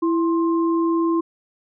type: tone pair together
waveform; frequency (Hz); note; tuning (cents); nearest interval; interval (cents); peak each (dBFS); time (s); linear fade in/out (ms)
sine; 332.1 / 1054.4; E4 / C6; +13 / +13; octave + minor sixth; 2000; -17 / -26; 0.02-1.21; 10
effects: none